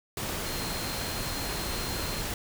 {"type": "tone in noise", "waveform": "sine", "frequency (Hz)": 4186, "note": "C8", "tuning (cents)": 0, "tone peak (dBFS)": -40, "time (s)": [0.46, 2.21], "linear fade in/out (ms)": 2, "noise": "pink", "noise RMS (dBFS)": -33, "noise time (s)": [0.17, 2.34], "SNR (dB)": -10, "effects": []}